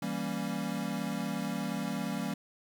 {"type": "chord", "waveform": "square", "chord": "E diminished seventh", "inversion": "none", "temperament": "equal", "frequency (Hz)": [164.81, 196, 233.1, 277.2], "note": ["E3", "G3", "Bb3", "Db4"], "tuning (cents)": [0, 0, 0, 0], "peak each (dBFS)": [-40, -37, -38, -40], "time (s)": [0.02, 2.34], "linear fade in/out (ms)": 5, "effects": ["10-bit"]}